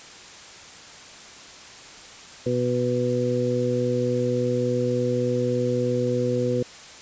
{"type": "harmonic tone", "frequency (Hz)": 123.47, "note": "B2", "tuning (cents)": 0, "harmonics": [1, 2, 3, 4], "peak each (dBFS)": [-27, -27, -28, -24], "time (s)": [2.46, 6.63], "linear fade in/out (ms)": 5, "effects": ["white hiss -43 dBFS RMS until 7.01 s", "resampled to 16000 Hz"]}